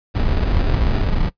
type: noise with sample-and-hold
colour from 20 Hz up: brown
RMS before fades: -17 dBFS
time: 0.14-1.3 s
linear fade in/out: 20 ms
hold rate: 1050 Hz
effects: noise-tail reverb RT60 0.1 s tail -19 dB re dry + resampled to 11025 Hz